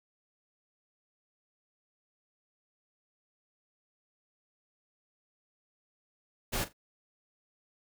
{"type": "noise with echo", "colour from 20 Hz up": "pink", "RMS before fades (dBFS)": -32, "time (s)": [6.52, 6.65], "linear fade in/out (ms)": 20, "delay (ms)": 41, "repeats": 2, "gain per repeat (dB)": -15, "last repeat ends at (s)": 6.732, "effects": []}